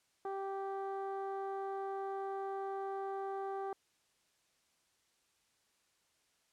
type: tone with low-pass filter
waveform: 15% pulse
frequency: 390.3 Hz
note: G4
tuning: 8 cents flat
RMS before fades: -40 dBFS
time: 0.25-3.73 s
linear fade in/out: 2 ms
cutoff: 810 Hz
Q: 1.1
effects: white hiss -75 dBFS RMS until 6.52 s + low-pass 9000 Hz 12 dB/octave